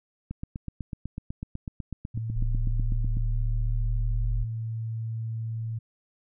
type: click train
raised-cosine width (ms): 5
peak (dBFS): -21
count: 24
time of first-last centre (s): 0.31-3.171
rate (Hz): 8.04
type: tone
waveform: sine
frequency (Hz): 112.6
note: A2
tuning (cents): +40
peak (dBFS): -29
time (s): 2.14-5.79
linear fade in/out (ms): 10
type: linear sweep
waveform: sine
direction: up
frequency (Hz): 30.39 to 42.67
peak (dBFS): -24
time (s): 2.35-4.45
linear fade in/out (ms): 20
effects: none